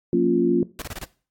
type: chord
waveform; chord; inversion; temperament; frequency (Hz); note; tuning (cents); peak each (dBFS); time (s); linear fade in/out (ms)
sine; Gb major seventh; none; equal with one note detuned; 180.77 / 233.1 / 277.2 / 349.2; Gb3 / Bb3 / Db4 / F4; -40 / 0 / 0 / 0; -24 / -23 / -23 / -19; 0.13-0.63; 2
type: noise bursts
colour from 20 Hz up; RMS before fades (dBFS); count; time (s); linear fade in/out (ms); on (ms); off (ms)
pink; -33; 5; 0.79-1.042; 0; 28; 28
effects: noise-tail reverb RT60 0.4 s tail -19 dB re dry + AAC 64 kbps